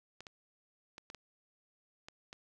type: clicks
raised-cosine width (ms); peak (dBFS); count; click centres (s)
0.2; -30; 7; 0.206 / 0.268 / 0.981 / 1.101 / 1.147 / 2.085 / 2.329
effects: none